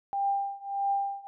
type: tone with tremolo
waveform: sine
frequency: 795 Hz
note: G5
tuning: 24 cents sharp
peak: -23 dBFS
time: 0.13-1.27 s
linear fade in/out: 0 ms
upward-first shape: triangle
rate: 1.6 Hz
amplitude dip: 95%
effects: none